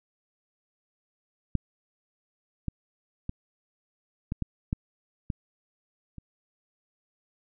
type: clicks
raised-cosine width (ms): 5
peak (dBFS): -12 / -17 / -19 / -17 / -16 / -14 / -18 / -29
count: 8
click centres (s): 1.553 / 2.683 / 3.294 / 4.321 / 4.423 / 4.729 / 5.302 / 6.183
effects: none